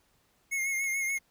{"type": "tone with vibrato", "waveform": "square", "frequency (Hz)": 2158, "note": "C#7", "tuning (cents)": -47, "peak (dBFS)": -29, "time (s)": [0.51, 1.19], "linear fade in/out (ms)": 20, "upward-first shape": "sine", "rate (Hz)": 6.9, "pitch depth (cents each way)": 39}
{"type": "clicks", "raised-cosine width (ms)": 0.2, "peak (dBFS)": -34, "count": 3, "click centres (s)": [0.842, 1.103, 1.177]}
{"effects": ["pink hiss -69 dBFS RMS until 1.3 s"]}